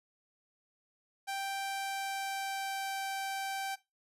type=tone with pitch glide; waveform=sawtooth; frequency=784 to 779 Hz; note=G5 to G5; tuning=0 to -11 cents; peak=-31 dBFS; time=1.27-3.76 s; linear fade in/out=20 ms; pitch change=-11 cents; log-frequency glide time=1.56-3.02 s; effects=noise-tail reverb RT60 0.2 s tail -17 dB re dry + resampled to 32000 Hz